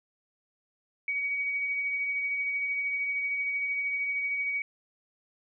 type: tone with tremolo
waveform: sine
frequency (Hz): 2258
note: C#7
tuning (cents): +31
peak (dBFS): -26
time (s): 1.08-4.62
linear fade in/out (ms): 2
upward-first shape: triangle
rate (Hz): 13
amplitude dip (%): 35
effects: none